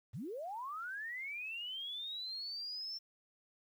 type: linear sweep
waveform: sine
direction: up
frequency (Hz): 82.41 to 5420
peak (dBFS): -40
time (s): 0.13-2.99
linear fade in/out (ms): 20
effects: 11-bit